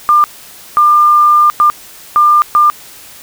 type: tone bursts at uneven times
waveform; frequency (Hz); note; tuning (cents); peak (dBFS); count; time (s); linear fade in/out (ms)
sine; 1199; D6; +36; -4; 5; 0.09-0.24 / 0.77-1.5 / 1.6-1.7 / 2.16-2.42 / 2.55-2.7; 0
effects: white hiss -35 dBFS RMS until 3.22 s